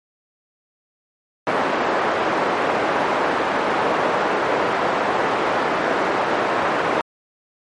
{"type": "band-pass noise", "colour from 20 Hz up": "pink", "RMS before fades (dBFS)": -20, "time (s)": [1.47, 7.01], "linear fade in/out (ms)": 0, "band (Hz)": [420, 1400], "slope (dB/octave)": 12, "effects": ["MP3 48 kbps"]}